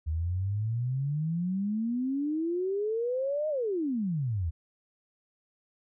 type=exponential two-way sweep; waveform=sine; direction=up then down; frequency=76.1 to 626 to 76.1 Hz; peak=-27 dBFS; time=0.06-4.51 s; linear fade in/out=20 ms; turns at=3.49 s; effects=none